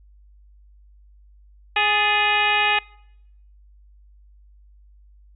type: harmonic tone with a mistuned harmonic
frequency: 415.3 Hz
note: G#4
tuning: in tune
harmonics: 1 / 2 / 3 / 4 / 5 / 6 / 7 / 8 / 9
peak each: -33 / -22 / -28 / -25 / -28 / -21 / -26 / -33 / -33 dBFS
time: 1.76-2.79 s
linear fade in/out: 5 ms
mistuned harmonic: 4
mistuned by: +76 cents
effects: noise-tail reverb RT60 0.8 s tail -25 dB re dry + added 50 Hz sine -48 dBFS peak until 5.35 s